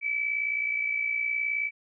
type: tone with amplitude modulation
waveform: sine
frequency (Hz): 2300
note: D7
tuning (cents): -37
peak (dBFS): -23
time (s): 0.01-1.71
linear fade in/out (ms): 50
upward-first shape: sine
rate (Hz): 59.2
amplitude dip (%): 60
effects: none